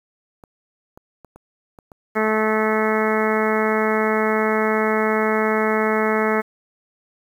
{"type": "clicks", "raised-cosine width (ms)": 1, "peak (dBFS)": -28, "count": 7, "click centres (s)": [0.438, 0.975, 1.247, 1.36, 1.788, 1.918, 2.28]}
{"type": "harmonic tone", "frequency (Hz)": 217.2, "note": "A3", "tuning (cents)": -22, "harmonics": [1, 2, 3, 4, 5, 6, 7, 8, 9, 10], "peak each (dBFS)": [-23, -21, -26, -27, -30, -26, -32, -29, -30, -29], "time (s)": [2.15, 6.42], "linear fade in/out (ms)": 20}
{"effects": ["8-bit"]}